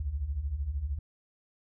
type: beating tone pair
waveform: sine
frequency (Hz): 61.3 / 74.3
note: B1 / D2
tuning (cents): -12 / +21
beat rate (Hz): 13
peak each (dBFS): -36 / -31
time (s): 0-0.99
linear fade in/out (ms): 5
effects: none